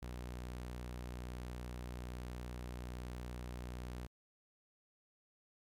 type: tone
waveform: sawtooth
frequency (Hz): 61.2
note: B1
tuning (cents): -15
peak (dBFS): -39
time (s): 0.02-4.07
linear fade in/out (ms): 10
effects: MP3 96 kbps